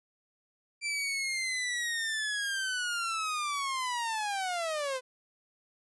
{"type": "linear sweep", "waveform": "sawtooth", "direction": "down", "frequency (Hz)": [2353, 501], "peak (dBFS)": -27, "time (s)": [0.81, 5.01], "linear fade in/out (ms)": 50, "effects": ["resampled to 24000 Hz"]}